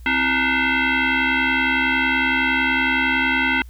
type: tone with frequency modulation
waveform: sine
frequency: 261.6 Hz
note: C4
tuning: in tune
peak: -16 dBFS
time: 0.06-3.62 s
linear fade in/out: 2 ms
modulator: 594 Hz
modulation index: 4.3
effects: added 60 Hz sine -36 dBFS peak until 3.69 s + white hiss -57 dBFS RMS until 3.69 s